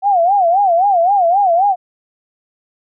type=tone with vibrato; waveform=sine; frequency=740 Hz; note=F#5; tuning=in tune; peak=-9 dBFS; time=0.02-1.76 s; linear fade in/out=50 ms; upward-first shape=sine; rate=3.8 Hz; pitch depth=180 cents each way; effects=none